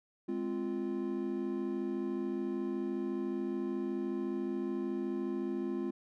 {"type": "chord", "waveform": "triangle", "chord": "F minor", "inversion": "first", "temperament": "equal with one note detuned", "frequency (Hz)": [207.7, 261.6, 346.8], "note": ["Ab3", "C4", "F4"], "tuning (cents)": [0, 0, -12], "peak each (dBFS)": [-37, -36, -34], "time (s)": [0.28, 5.91], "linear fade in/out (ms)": 10, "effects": []}